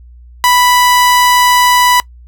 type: tone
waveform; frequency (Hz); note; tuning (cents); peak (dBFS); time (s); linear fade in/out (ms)
sawtooth; 987.8; B5; 0; -3; 0.44-2; 0
effects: noise-tail reverb RT60 0.1 s tail -22 dB re dry + added 60 Hz sine -34 dBFS peak until 2.27 s